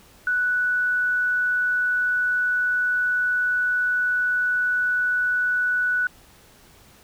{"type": "tone", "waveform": "sine", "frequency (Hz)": 1480, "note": "F#6", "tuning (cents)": 0, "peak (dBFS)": -19, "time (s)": [0.27, 6.07], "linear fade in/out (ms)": 2, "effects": ["pink hiss -52 dBFS RMS until 7.03 s"]}